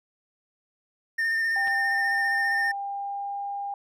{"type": "tone with vibrato", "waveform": "triangle", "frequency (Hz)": 1814, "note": "A#6", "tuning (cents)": -48, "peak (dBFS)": -21, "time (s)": [1.18, 2.72], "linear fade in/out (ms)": 10, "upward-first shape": "square", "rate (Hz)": 15, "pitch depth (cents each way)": 17}
{"type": "tone with pitch glide", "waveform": "sine", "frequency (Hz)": [789, 803.3], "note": ["G5", "G5"], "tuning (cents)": [11, 42], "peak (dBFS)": -29, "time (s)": [1.56, 3.74], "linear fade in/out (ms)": 2, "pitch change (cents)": 31, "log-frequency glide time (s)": [1.7, 3.39]}
{"type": "clicks", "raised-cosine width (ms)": 0.3, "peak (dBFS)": -26, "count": 2, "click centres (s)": [1.672, 1.681]}
{"effects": []}